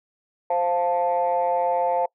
sine chord, F major, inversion second, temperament equal, 523.3 / 698.5 / 880 Hz, C5 / F5 / A5, 0 / 0 / 0 cents, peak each -23 dBFS, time 0.5-2.06 s, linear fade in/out 5 ms, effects noise-tail reverb RT60 0.1 s tail -24 dB re dry + tanh soft clip ceiling -13 dBFS

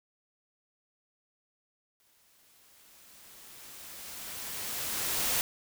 white noise with exponential growth, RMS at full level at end -28 dBFS, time 2-5.41 s, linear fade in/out 0 ms, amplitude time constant 740 ms, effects none

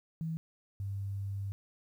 sine tone pair in turn, 162 / 98.92 Hz, E3 / G2, -30 / +16 cents, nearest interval major sixth, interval 854 cents, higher first, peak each -33 / -34 dBFS, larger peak first, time 0.21-0.37 / 0.8-1.52 s, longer second, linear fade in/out 0 ms, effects 11-bit

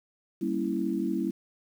sine chord, G diminished seventh, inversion none, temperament equal, 196 / 233.1 / 277.2 / 329.6 Hz, G3 / Bb3 / Db4 / Fb4, 0 / 0 / 0 / 0 cents, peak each -32 / -33 / -33 / -30 dBFS, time 0.41-1.31 s, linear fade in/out 10 ms, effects 9-bit

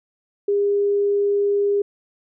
sine tone, 405 Hz, G#4, 43 cents flat, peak -16 dBFS, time 0.48-1.82 s, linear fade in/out 5 ms, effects none

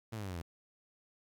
sawtooth exponential sweep, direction down, 116.54 to 79.9 Hz, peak -35 dBFS, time 0.12-0.42 s, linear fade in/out 10 ms, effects 12-bit

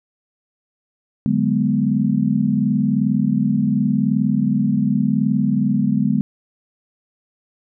sine chord, G# half-diminished seventh, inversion second, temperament equal, 146.83 / 185 / 207.7 / 246.9 Hz, D3 / F#3 / G#3 / B3, 0 / 0 / 0 / 0 cents, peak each -22 / -24 / -18 / -20 dBFS, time 1.26-6.21 s, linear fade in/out 0 ms, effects none

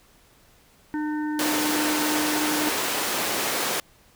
harmonic tone, 302.6 Hz, D#4, 48 cents flat, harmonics 1 / 3 / 5 / 6, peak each -25 / -35 / -39 / -41 dBFS, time 0.94-2.69 s, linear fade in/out 0 ms
pink high-pass noise, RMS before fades -26 dBFS, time 1.39-3.8 s, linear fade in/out 2 ms, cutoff 330 Hz, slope 12 dB/octave
effects pink hiss -57 dBFS RMS until 4.15 s

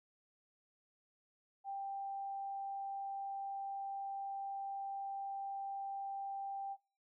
sine tone, 788 Hz, G5, 9 cents sharp, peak -39 dBFS, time 1.64-6.77 s, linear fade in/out 50 ms, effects noise-tail reverb RT60 0.3 s tail -18 dB re dry

